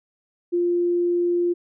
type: tone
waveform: sine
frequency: 349.2 Hz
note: F4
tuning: in tune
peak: -18 dBFS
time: 0.52-1.54 s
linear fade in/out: 20 ms
effects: none